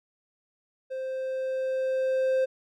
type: tone with level ramp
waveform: triangle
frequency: 523.3 Hz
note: C5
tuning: in tune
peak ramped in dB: -29 to -19 dBFS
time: 0.9-2.46 s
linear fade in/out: 20 ms
effects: none